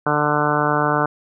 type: harmonic tone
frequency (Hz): 148.6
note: D3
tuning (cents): +21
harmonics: 1 / 2 / 3 / 4 / 5 / 6 / 7 / 8 / 9 / 10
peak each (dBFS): -25 / -25 / -25 / -25 / -25 / -25 / -25 / -25 / -25 / -25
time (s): 0.06-1.06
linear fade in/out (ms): 5
effects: none